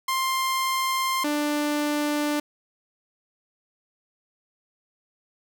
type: tone pair in turn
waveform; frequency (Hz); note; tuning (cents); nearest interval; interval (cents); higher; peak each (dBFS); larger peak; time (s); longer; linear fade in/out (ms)
sawtooth; 1053 / 295.5; C6 / D4; +11 / +11; octave + minor seventh; 2200; first; -19; neither; 0.08-1.24 / 1.24-2.4; neither; 5
effects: none